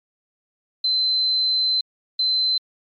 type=tone bursts at uneven times; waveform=sine; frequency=4070 Hz; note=C8; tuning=49 cents flat; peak=-17 dBFS; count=2; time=0.84-1.81 / 2.19-2.58 s; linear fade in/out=5 ms; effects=MP3 48 kbps